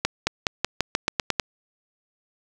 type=accelerating click train; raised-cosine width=0.2 ms; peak=-3 dBFS; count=10; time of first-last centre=0.05-1.398 s; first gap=220 ms; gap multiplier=0.9; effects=none